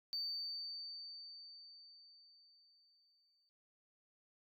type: tone with exponential decay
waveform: sine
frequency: 4583 Hz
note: D8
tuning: 43 cents flat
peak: -36 dBFS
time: 0.13-3.49 s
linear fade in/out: 0 ms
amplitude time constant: 730 ms
effects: noise-tail reverb RT60 0.4 s tail -21 dB re dry + tanh soft clip ceiling -34 dBFS